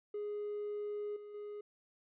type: tone with level steps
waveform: triangle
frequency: 415.3 Hz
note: G#4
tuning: in tune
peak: -34 / -45 / -40 dBFS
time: 0.14-1.61 s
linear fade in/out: 5 ms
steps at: 1.16 / 1.34 s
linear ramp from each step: 5 ms
effects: tanh soft clip ceiling -33 dBFS + resampled to 8000 Hz